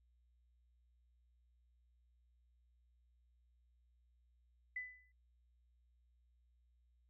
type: tone with exponential decay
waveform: sine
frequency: 2000 Hz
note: B6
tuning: 21 cents sharp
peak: -38 dBFS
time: 4.76-5.12 s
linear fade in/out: 5 ms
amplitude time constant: 78 ms
effects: added 60 Hz sine -70 dBFS peak until 7.09 s